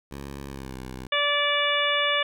10% pulse tone with pitch glide, 69.3 to 64.29 Hz, C#2 to C2, 0 to -30 cents, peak -27 dBFS, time 0.11-1.07 s, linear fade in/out 5 ms, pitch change -130 cents, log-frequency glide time 0.46-0.78 s
harmonic tone, 580 Hz, D5, 22 cents flat, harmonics 1 / 2 / 3 / 4 / 5 / 6, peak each -28 / -28 / -28 / -28 / -28 / -28 dBFS, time 1.12-2.23 s, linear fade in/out 5 ms
effects none

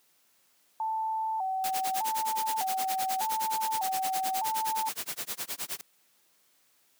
sine tone with vibrato, 819 Hz, G#5, 24 cents flat, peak -28 dBFS, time 0.8-4.89 s, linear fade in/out 2 ms, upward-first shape square, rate 0.83 Hz, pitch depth 130 cents each way
white noise with tremolo, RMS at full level -33 dBFS, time 1.64-5.81 s, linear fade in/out 0 ms, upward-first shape sine, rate 9.6 Hz, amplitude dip 100%
effects white hiss -67 dBFS RMS until 6.99 s + high-pass 150 Hz 12 dB/octave

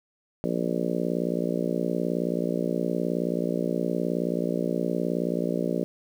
harmonic tone, 59 Hz, A#1, 22 cents sharp, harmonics 3 / 4 / 5 / 6 / 7 / 8 / 9 / 10, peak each -30 / -31 / -32 / -33 / -33 / -34 / -35 / -35 dBFS, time 0.44-5.84 s, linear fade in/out 0 ms, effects 9-bit

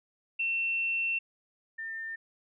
sine tone pair in turn, 2700 / 1802 Hz, E7 / A6, +41 / +41 cents, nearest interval perfect fifth, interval 700 cents, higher first, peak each -27 / -35 dBFS, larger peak first, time 0.39-1.19 / 1.78-2.16 s, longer first, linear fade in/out 10 ms, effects none

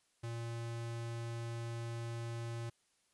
square tone, 116.54 Hz, A#2, in tune, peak -40 dBFS, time 0.23-2.7 s, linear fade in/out 10 ms, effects white hiss -75 dBFS RMS until 3.13 s + resampled to 24000 Hz

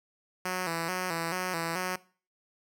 5% pulse tone with vibrato, 174.61 Hz, F3, in tune, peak -19 dBFS, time 0.45-1.96 s, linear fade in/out 5 ms, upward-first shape square, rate 2.3 Hz, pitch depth 87 cents each way, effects noise-tail reverb RT60 0.4 s tail -20 dB re dry

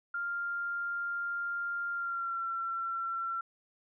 sine tone with pitch glide, 1396.9 to 1355.6 Hz, F6 to E6, 0 to +48 cents, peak -32 dBFS, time 0.14-3.41 s, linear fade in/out 5 ms, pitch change -52 cents, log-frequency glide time 1.92-2.44 s, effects none

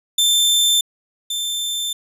sawtooth tone pair in turn, 3557 / 3557 Hz, A7 / A7, +18 / +18 cents, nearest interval unison, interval 0 cents, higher neither, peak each -10 / -18 dBFS, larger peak first, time 0.18-0.81 / 1.3-1.93 s, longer neither, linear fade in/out 5 ms, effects resampled to 32000 Hz + 8-bit

